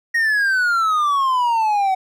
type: exponential sweep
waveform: triangle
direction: down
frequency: 1883 to 748 Hz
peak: -13 dBFS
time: 0.14-1.95 s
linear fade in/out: 10 ms
effects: none